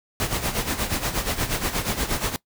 pink noise with tremolo, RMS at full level -23 dBFS, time 0.2-2.36 s, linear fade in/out 0 ms, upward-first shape sine, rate 8.4 Hz, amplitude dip 70%, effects noise-tail reverb RT60 0.1 s tail -21 dB re dry

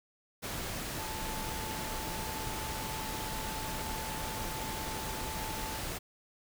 sine tone in noise, 877 Hz, A5, 6 cents flat, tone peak -42 dBFS, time 0.98-5.79 s, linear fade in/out 20 ms, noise pink, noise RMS -38 dBFS, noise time 0.42-5.99 s, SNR -7 dB, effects none

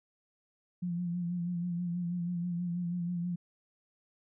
sine tone with vibrato, 174.61 Hz, F3, in tune, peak -31 dBFS, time 0.82-3.36 s, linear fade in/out 10 ms, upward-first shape sine, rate 6.2 Hz, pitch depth 41 cents each way, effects none

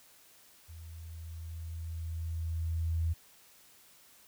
sine tone with level ramp, 82 Hz, E2, 9 cents flat, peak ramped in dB -45 to -27 dBFS, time 0.68-3.14 s, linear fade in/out 20 ms, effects white hiss -60 dBFS RMS until 4.27 s

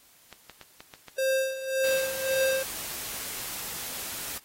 clicks, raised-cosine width 0.2 ms, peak -26 dBFS, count 11, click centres 0.327 / 0.497 / 0.613 / 0.805 / 0.938 / 1.083 / 1.887 / 1.954 / 2.181 / 2.334 / 2.376 s
square tone with tremolo, 530 Hz, C5, 22 cents sharp, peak -23 dBFS, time 1.18-2.63 s, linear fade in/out 5 ms, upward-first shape sine, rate 1.8 Hz, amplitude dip 75%
white noise, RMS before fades -36 dBFS, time 1.84-4.38 s, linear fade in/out 2 ms
effects white hiss -58 dBFS RMS until 4.44 s + AAC 48 kbps

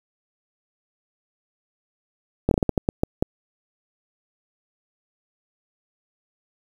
slowing click train, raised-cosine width 2 ms, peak -5 dBFS, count 10, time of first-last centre 2.49-3.225 s, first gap 22 ms, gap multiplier 1.31, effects 7-bit

